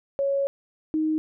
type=tone pair in turn; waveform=sine; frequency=554.4 / 312.2 Hz; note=C#5 / D#4; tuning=0 / +6 cents; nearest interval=minor seventh; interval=994 cents; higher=first; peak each=-21 / -21 dBFS; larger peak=neither; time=0.19-0.47 / 0.94-1.18 s; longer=first; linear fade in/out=0 ms; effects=none